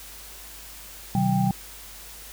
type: tone cluster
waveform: sine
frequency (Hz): 127.3 / 154.8 / 189 / 790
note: C3 / D#3 / F#3 / G5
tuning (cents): -47 / -9 / +37 / +13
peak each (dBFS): -25 / -28 / -22 / -27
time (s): 1.15-1.51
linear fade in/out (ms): 2
effects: added 50 Hz sine -48 dBFS peak until 2.32 s + white hiss -43 dBFS RMS until 2.32 s